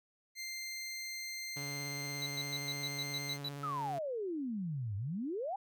20% pulse tone, 2093 Hz, C7, in tune, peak -35 dBFS, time 0.35-3.39 s, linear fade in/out 50 ms
sawtooth tone with vibrato, 142.1 Hz, C#3, 43 cents sharp, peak -38 dBFS, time 1.56-3.99 s, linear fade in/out 10 ms, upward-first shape triangle, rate 17 Hz, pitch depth 27 cents each way
triangle tone bursts, 3951 Hz, B7, in tune, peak -35 dBFS, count 9, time 2.22-3.487 s, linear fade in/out 2 ms, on 43 ms, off 110 ms
sine exponential two-way sweep, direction down then up, 1330 to 95.1 to 830 Hz, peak -35 dBFS, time 3.63-5.56 s, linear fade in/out 5 ms, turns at 4.96 s
effects none

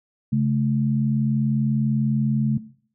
sine tone pair together, 136.4 / 216.5 Hz, C#3 / A3, -28 / -28 cents, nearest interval minor sixth, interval 800 cents, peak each -20 dBFS, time 0.32-2.58 s, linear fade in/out 10 ms, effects noise-tail reverb RT60 0.5 s tail -17 dB re dry

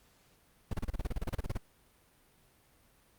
brown noise bursts, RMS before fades -32 dBFS, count 16, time 0.71-1.575 s, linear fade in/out 5 ms, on 25 ms, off 31 ms, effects pink hiss -66 dBFS RMS until 3.18 s + Opus 48 kbps

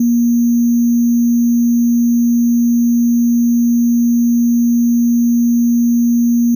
sine tone with sample-and-hold, 237.1 Hz, A#3, 30 cents sharp, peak -9 dBFS, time 0-6.55 s, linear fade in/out 5 ms, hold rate 6300 Hz, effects none

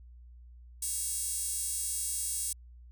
5% pulse tone with high-pass filter, 554.4 Hz, C#5, in tune, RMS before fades -34 dBFS, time 0.82-2.53 s, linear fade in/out 5 ms, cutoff 9600 Hz, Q 5, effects added 60 Hz sine -49 dBFS peak until 2.91 s

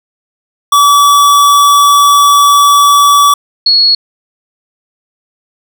square / sine tone pair in turn, 1147 / 4343 Hz, D6 / C#8, -41 / -36 cents, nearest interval octave + major seventh, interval 2305 cents, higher second, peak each -4 dBFS, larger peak neither, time 0.72-3.34 / 3.66-3.95 s, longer first, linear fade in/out 5 ms, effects none

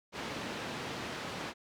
pink band-pass noise, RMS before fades -40 dBFS, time 0.12-1.54 s, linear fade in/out 50 ms, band 160 to 4200 Hz, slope 12 dB/octave, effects none

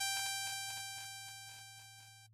5% pulse tone with level ramp, 785 Hz, G5, 2 cents sharp, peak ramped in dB -22 to -47 dBFS, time 0-2.27 s, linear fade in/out 10 ms, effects added 110 Hz sine -62 dBFS peak until 2.33 s + AAC 48 kbps

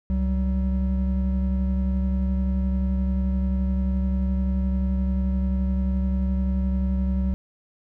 triangle tone pair together, 67 / 189.5 Hz, C2 / F#3, +42 / +42 cents, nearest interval octave + tritone, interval 1800 cents, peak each -20 / -23 dBFS, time 0.1-7.34 s, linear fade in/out 0 ms, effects none

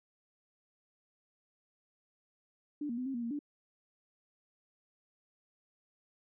sine tone with pitch steps, 294.3 / 235.9 / 252.4 / 268.6 / 237.9 / 232.8 / 291.2 Hz, D4 / A#3 / B3 / C4 / A#3 / A#3 / D4, +4 / +21 / +38 / +46 / +35 / -2 / -15 cents, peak -34 dBFS, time 2.81-3.391 s, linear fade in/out 5 ms, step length 83 ms, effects none

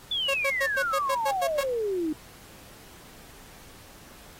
sine exponential sweep, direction down, 3520 to 298.3 Hz, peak -25 dBFS, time 0.11-2.13 s, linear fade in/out 5 ms
sawtooth tone bursts, 548 Hz, C#5, 20 cents flat, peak -21 dBFS, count 9, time 0.28-1.638 s, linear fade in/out 10 ms, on 62 ms, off 100 ms
effects pink hiss -50 dBFS RMS until 4.39 s + AAC 48 kbps

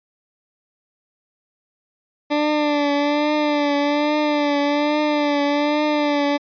20% pulse tone with vibrato, 293.7 Hz, D4, in tune, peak -12 dBFS, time 2.3-6.38 s, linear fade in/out 20 ms, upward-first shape triangle, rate 1.2 Hz, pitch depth 49 cents each way, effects resampled to 11025 Hz

